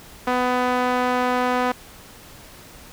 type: tone with band-pass filter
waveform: sawtooth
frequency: 249.7 Hz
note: B3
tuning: 19 cents sharp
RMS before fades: -21 dBFS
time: 0.27-1.72 s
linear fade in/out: 5 ms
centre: 1000 Hz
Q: 0.93
effects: pink hiss -44 dBFS RMS until 2.92 s